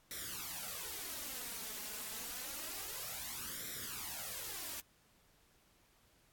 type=noise with flanger; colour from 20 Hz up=white; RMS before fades=-44 dBFS; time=0.11-4.8 s; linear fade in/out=0 ms; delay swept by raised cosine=0.53 to 4.73 ms; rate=0.28 Hz; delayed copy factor=+0.8; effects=pink hiss -70 dBFS RMS until 6.32 s + AAC 64 kbps